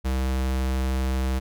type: tone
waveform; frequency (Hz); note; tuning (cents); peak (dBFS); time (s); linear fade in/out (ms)
square; 65.2; C2; -5; -23; 0.04-1.4; 20
effects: none